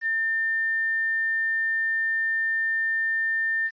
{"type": "tone with quantisation", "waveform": "sine", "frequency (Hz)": 1800, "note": "A6", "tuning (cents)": 39, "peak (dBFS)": -22, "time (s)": [0.01, 3.71], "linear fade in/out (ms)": 50, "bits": 8, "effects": ["resampled to 11025 Hz"]}